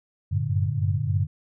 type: tone cluster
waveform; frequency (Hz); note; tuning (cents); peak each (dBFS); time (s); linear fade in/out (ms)
sine; 94.5 / 98 / 113.3 / 144.7; F#2 / G2 / A#2 / D3; +37 / 0 / -49 / -25; -27; 0.31-1.27; 20
effects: none